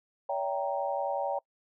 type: chord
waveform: sine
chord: C# diminished seventh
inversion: none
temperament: equal with one note detuned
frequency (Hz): 568.3 / 659.3 / 784 / 932.3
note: C#5 / E5 / G5 / Bb5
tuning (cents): +43 / 0 / 0 / 0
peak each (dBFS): -32 / -37 / -33 / -36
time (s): 0.29-1.39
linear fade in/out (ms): 5
effects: noise-tail reverb RT60 0.1 s tail -25 dB re dry